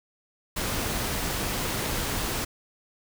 pink noise, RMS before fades -29 dBFS, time 0.56-2.45 s, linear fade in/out 10 ms, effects none

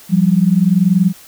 sine tone pair together, 173.6 / 194.07 Hz, F3 / G3, -10 / -17 cents, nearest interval major second, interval 193 cents, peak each -12 dBFS, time 0.09-1.13 s, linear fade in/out 50 ms, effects white hiss -41 dBFS RMS until 1.27 s

